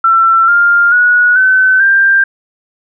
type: tone with pitch steps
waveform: sine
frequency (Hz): 1345 / 1401.3 / 1460 / 1521.1 / 1584.8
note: E6 / F6 / F#6 / F#6 / G6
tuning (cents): +34 / +5 / -24 / +47 / +18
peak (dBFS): -5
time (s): 0.04-2.24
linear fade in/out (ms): 5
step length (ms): 440
effects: none